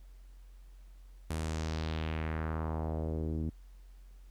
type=tone with low-pass filter sweep; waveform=sawtooth; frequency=79.3 Hz; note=D#2; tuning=33 cents sharp; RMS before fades=-35 dBFS; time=1.3-3.5 s; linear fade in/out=5 ms; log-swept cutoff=11000 to 260 Hz; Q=1.9; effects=added 45 Hz sine -50 dBFS peak until 4.3 s + pink hiss -70 dBFS RMS until 4.3 s